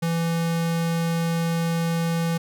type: tone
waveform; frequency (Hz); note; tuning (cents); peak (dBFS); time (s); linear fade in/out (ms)
square; 166.8; E3; +21; -22; 0.02-2.38; 10
effects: none